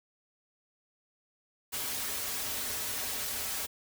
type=noise with comb filter; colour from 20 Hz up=white; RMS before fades=-35 dBFS; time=1.72-3.67 s; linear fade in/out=20 ms; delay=5.8 ms; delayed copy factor=-0.85; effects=none